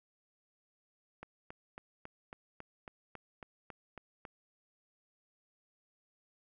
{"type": "click train", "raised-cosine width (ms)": 0.5, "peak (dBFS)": -30, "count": 12, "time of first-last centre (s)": [1.23, 4.252], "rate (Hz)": 3.64, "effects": []}